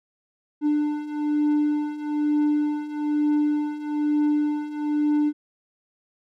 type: beating tone pair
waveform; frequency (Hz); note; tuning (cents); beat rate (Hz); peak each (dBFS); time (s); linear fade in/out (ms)
triangle; 296.7 / 297.8; D4 / D4; +18 / +24; 1.1; -24 / -20; 0.61-5.33; 50
effects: none